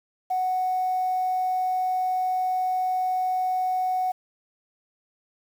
sine tone, 741 Hz, F#5, 2 cents sharp, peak -21 dBFS, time 0.3-4.12 s, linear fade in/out 10 ms, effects tanh soft clip ceiling -18 dBFS + 8-bit

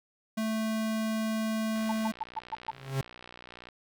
square tone, 220 Hz, A3, in tune, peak -29 dBFS, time 0.37-2.12 s, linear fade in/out 10 ms
click train, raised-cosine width 0.3 ms, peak -30 dBFS, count 118, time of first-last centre 1.76-3.688 s, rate 60.7 Hz
sine tone bursts, 880 Hz, A5, in tune, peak -29 dBFS, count 6, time 1.89-2.708 s, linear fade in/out 5 ms, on 28 ms, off 130 ms
45% pulse tone with exponential growth, 134.9 Hz, C#3, 47 cents flat, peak -24 dBFS, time 2.68-3.01 s, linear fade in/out 2 ms, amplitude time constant 70 ms
effects none

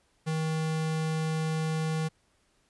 square tone, 158.5 Hz, D#3, 32 cents sharp, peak -28 dBFS, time 0.26-2.09 s, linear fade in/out 20 ms, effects pink hiss -69 dBFS RMS until 2.69 s + resampled to 24000 Hz

